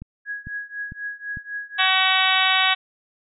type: click train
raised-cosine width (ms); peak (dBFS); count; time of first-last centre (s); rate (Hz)
5; -23; 4; 0.02-1.371; 2.22
type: tone with tremolo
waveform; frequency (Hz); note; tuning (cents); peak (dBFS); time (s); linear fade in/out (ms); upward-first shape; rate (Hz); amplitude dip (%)
sine; 1661.2; G#6; 0; -25; 0.25-1.9; 50; triangle; 4; 95
type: harmonic tone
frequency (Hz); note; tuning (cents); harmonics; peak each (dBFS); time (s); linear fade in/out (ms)
377.4; F#4; +34; 2 / 3 / 4 / 5 / 6 / 7 / 8 / 9 / 10; -25 / -25 / -25 / -25 / -25 / -25 / -25 / -25 / -25; 1.78-2.75; 20
effects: none